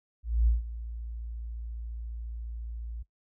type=tone with ADSR envelope; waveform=sine; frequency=57.2 Hz; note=A#1; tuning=32 cents flat; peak=-19 dBFS; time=0.23-3.03 s; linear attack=240 ms; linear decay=150 ms; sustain=-16 dB; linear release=12 ms; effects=noise-tail reverb RT60 0.1 s tail -17 dB re dry